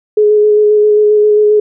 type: tone with vibrato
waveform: sine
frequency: 421.4 Hz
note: G#4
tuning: 25 cents sharp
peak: -5 dBFS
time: 0.17-1.6 s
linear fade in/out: 5 ms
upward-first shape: square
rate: 7.5 Hz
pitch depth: 12 cents each way
effects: none